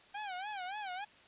sawtooth tone with vibrato, 784 Hz, G5, in tune, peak -35 dBFS, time 0.14-1.05 s, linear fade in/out 10 ms, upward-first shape sine, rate 3.5 Hz, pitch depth 150 cents each way, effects white hiss -60 dBFS RMS until 1.27 s + resampled to 8000 Hz

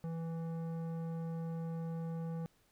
triangle tone with tanh clipping, 164.81 Hz, E3, in tune, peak -39 dBFS, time 0.04-2.46 s, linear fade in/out 0 ms, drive 17 dB, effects pink hiss -72 dBFS RMS until 2.71 s

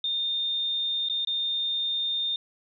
sine tone with dropouts, 3635 Hz, A#7, 44 cents flat, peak -25 dBFS, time 0.04-2.36 s, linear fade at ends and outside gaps 2 ms, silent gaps 1.087-1.097 / 1.249-1.272 s, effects none

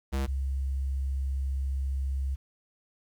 square / sine tone pair in turn, 67.4 / 67.4 Hz, C#2 / C#2, -48 / -48 cents, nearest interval unison, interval 0 cents, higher neither, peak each -27 dBFS, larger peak neither, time 0.12-0.27 / 0.27-2.36 s, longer second, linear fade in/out 20 ms, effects 10-bit

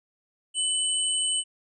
sine tone pair together, 2993 / 8465 Hz, F#7 / C9, +19 / +19 cents, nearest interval octave + tritone, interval 1800 cents, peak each -26 dBFS, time 0.54-1.44 s, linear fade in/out 50 ms, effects none

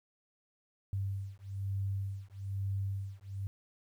sine beating tone pair, 97.5 / 98.6 Hz, G2 / G2, -9 / +11 cents, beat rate 1.1 Hz, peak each -37 / -37 dBFS, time 0.93-3.47 s, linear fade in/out 0 ms, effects 11-bit

